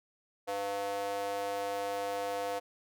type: tone with high-pass filter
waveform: square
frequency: 100.3 Hz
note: G2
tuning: 40 cents sharp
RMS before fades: -35 dBFS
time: 0.47-2.6 s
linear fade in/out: 20 ms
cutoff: 590 Hz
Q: 8.3
effects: none